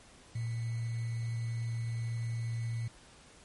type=tone with sample-and-hold; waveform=sine; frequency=115.6 Hz; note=A#2; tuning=14 cents flat; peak=-32 dBFS; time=0.35-2.88 s; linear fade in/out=5 ms; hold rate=2100 Hz; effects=pink hiss -57 dBFS RMS until 3.44 s + MP3 48 kbps